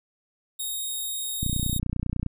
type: tone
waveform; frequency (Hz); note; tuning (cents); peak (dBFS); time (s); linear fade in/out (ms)
5% pulse; 3729; A#7; 0; -21; 0.59-1.79; 10
type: click train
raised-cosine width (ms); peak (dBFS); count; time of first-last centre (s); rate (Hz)
5; -15; 26; 1.43-2.263; 30
effects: none